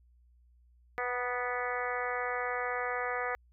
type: harmonic tone with a mistuned harmonic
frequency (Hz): 246.9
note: B3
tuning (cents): 0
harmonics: 2 / 3 / 4 / 5 / 6 / 7 / 8 / 9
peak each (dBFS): -37 / -38 / -42 / -38 / -42 / -40 / -39 / -45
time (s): 0.98-3.35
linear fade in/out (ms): 0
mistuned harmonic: 4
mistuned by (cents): -22
effects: added 60 Hz sine -60 dBFS peak until 3.52 s